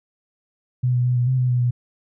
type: tone with pitch steps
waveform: sine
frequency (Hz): 125.3 / 123.3 / 124.6 / 122.3 / 129.8 / 126 / 123.6 / 122.3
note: B2 / B2 / B2 / B2 / C3 / B2 / B2 / B2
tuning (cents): +25 / -2 / +16 / -16 / -13 / +35 / +2 / -16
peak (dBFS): -16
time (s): 0.83-1.71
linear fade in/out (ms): 10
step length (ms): 110
effects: none